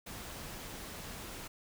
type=noise; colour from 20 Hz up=pink; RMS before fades=-45 dBFS; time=0.06-1.48 s; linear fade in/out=10 ms; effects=none